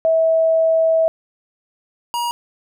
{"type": "tone pair in turn", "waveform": ["sine", "square"], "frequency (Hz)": [649, 952.7], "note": ["E5", "A#5"], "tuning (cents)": [-27, 37], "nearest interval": "perfect fifth", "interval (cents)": 664, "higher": "second", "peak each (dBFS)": [-12, -20], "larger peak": "first", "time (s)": [[0.05, 1.08], [2.14, 2.31]], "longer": "first", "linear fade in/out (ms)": 0, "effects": []}